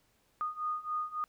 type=beating tone pair; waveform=sine; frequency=1230 / 1233.6 Hz; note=D#6 / D#6; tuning=-20 / -15 cents; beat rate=3.6 Hz; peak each=-37 / -35 dBFS; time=0.41-1.24 s; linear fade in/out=0 ms; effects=pink hiss -71 dBFS RMS until 1.28 s